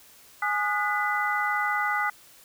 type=tone cluster; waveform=sine; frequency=833 / 1229 / 1463 / 1996 Hz; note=G#5 / D#6 / F#6 / B6; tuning=+5 / -22 / -20 / +18 cents; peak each=-29 dBFS; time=0.42-2.1 s; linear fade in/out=5 ms; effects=white hiss -53 dBFS RMS until 2.44 s